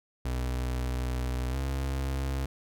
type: tone with pitch glide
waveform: 35% pulse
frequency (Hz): 62.5 to 66.99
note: B1 to C2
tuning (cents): +21 to +41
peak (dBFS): -27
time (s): 0.25-2.46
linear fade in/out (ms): 5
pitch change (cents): +120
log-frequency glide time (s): 1.5-1.57
effects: none

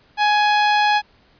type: tone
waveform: sawtooth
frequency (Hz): 836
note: G#5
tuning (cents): +11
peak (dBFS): -10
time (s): 0.17-1.02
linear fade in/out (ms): 50
effects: pink hiss -55 dBFS RMS until 1.39 s + resampled to 11025 Hz

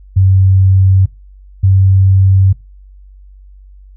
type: tone pair in turn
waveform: sine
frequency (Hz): 95.2 / 95.81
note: F#2 / G2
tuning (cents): +50 / -39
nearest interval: unison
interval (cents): 11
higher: second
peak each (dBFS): -5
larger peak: neither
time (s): 0.16-1.06 / 1.63-2.53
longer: neither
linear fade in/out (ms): 10
effects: noise-tail reverb RT60 0.2 s tail -18 dB re dry + added 48 Hz sine -35 dBFS peak until 3.96 s

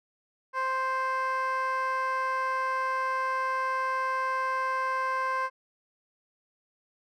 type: tone with band-pass filter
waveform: 15% pulse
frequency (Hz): 523.3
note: C5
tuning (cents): 0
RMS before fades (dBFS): -29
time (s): 0.53-5.5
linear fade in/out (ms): 50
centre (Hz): 1100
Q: 1.8
effects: none

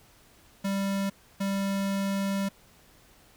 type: tone pair in turn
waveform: square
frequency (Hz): 196.6 / 196.6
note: G3 / G3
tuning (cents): +5 / +5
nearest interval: unison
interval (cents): 0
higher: neither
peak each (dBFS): -27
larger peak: neither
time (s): 0.64-1.1 / 1.4-2.49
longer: second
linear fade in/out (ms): 10
effects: pink hiss -58 dBFS RMS until 3.36 s

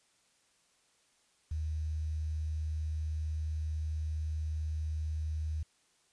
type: tone with quantisation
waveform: sine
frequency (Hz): 77.78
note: D#2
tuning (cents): 0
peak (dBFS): -32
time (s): 1.51-5.63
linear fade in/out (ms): 5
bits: 10
effects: white hiss -70 dBFS RMS until 6.12 s + resampled to 22050 Hz

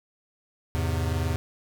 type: chord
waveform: square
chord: E augmented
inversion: none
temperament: equal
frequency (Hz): 82.41 / 103.83 / 130.81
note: E2 / G#2 / B#2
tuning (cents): 0 / 0 / 0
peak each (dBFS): -27 / -32 / -32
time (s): 0.75-1.36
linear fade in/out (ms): 0
effects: none

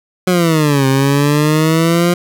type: exponential two-way sweep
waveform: 20% pulse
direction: down then up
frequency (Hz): 185 to 132.9 to 176.4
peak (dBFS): -5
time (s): 0.27-2.14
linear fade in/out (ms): 5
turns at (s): 0.87
effects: none

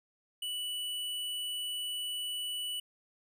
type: tone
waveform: square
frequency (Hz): 2960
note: F#7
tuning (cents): 0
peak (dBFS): -35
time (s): 0.42-2.8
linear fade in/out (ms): 5
effects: none

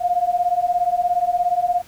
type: beating tone pair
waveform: sine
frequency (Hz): 700 / 717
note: F5 / F5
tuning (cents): +4 / +45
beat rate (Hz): 17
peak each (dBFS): -20 / -19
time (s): 0-1.82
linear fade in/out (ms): 20
effects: pink hiss -47 dBFS RMS until 1.87 s

